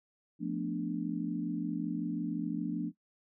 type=chord; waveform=sine; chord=B half-diminished seventh; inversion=second; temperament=equal; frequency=174.61 / 220 / 246.9 / 293.7 Hz; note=F3 / A3 / B3 / D4; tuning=0 / 0 / 0 / 0 cents; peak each=-37 / -38 / -39 / -35 dBFS; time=0.39-2.92 s; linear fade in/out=50 ms; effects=noise-tail reverb RT60 0.1 s tail -17 dB re dry